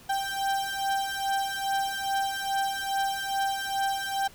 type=beating tone pair; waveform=35% pulse; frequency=784 / 786.4 Hz; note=G5 / G5; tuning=0 / +5 cents; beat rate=2.4 Hz; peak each=-28 dBFS; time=0.09-4.28 s; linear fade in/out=10 ms; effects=pink hiss -52 dBFS RMS until 4.34 s